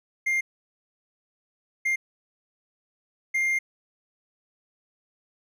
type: tone bursts at uneven times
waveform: triangle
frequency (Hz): 2111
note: C7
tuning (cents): +15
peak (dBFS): -20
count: 3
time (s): 0.26-0.41 / 1.85-1.96 / 3.34-3.59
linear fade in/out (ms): 10
effects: none